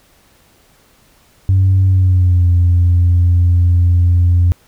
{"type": "tone with pitch glide", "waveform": "sine", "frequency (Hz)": [95, 87.62], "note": ["F#2", "F2"], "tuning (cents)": [46, 6], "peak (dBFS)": -6, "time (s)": [1.49, 4.52], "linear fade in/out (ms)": 0, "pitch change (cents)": -140, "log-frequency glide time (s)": [1.85, 2.48], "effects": ["tanh soft clip ceiling -5 dBFS", "pink hiss -51 dBFS RMS until 4.67 s"]}